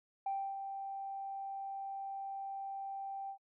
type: tone with ADSR envelope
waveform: sine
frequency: 784 Hz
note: G5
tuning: in tune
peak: -32 dBFS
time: 0.26-3.38 s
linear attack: 5 ms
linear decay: 290 ms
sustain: -7 dB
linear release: 86 ms
effects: noise-tail reverb RT60 0.1 s tail -23 dB re dry + tanh soft clip ceiling -29 dBFS